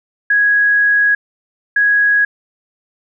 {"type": "tone bursts at uneven times", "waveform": "sine", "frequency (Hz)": 1661.2, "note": "G#6", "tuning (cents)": 0, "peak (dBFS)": -9, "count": 2, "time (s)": [[0.3, 1.15], [1.76, 2.25]], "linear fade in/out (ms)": 5, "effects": []}